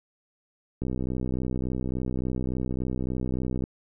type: click train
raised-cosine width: 3 ms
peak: -17 dBFS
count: 180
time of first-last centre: 0.82-3.639 s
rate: 63.5 Hz
effects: none